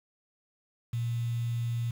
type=tone with quantisation; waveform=sine; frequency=117.8 Hz; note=A#2; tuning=19 cents sharp; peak=-28 dBFS; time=0.93-1.91 s; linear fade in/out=5 ms; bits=8; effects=none